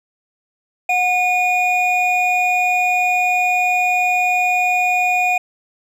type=tone pair together; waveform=triangle; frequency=727 / 2450 Hz; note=F#5 / D#7; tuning=-31 / -27 cents; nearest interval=octave + major sixth; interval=2104 cents; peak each=-15 dBFS; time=0.89-5.38 s; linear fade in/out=5 ms; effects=none